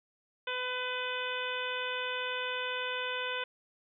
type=harmonic tone; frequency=502 Hz; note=B4; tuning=28 cents sharp; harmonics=1 / 2 / 3 / 4 / 5 / 6 / 7; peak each=-39 / -40 / -38 / -44 / -40 / -41 / -42 dBFS; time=0.47-3.44 s; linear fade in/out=5 ms; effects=none